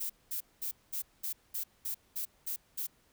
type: noise bursts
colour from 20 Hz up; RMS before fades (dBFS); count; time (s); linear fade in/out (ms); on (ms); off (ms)
violet; -36; 10; 0-2.87; 10; 98; 210
effects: pink hiss -68 dBFS RMS until 3.12 s